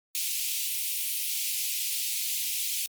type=high-pass noise; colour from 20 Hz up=white; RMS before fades=-30 dBFS; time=0.15-2.86 s; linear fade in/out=0 ms; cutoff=2300 Hz; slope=48 dB/octave; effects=Opus 32 kbps